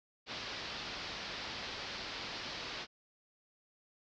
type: low-pass noise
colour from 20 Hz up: white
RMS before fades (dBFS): -43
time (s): 0.26-2.87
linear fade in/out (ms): 50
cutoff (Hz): 5100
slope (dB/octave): 48
effects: none